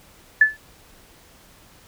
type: tone with exponential decay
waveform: sine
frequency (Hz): 1737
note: A6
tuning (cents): -23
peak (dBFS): -6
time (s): 0.41-0.57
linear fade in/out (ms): 5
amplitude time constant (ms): 34
effects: pink hiss -51 dBFS RMS until 1.87 s